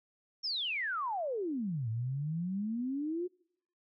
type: exponential two-way sweep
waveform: sine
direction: down then up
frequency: 5588 to 108.8 to 367.8 Hz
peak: -32 dBFS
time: 0.43-3.28 s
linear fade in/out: 20 ms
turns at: 1.89 s
effects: noise-tail reverb RT60 0.7 s tail -26 dB re dry